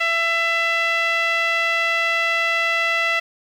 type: tone with low-pass filter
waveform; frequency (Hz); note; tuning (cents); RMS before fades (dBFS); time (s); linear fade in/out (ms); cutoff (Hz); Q
5% pulse; 668; E5; +23; -20; 0-3.2; 10; 2300; 2.7
effects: 8-bit